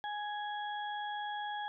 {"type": "harmonic tone", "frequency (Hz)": 832, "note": "G#5", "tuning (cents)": 3, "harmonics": [1, 2, 4], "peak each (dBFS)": [-37, -43, -47], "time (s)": [0.04, 1.68], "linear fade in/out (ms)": 0, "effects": []}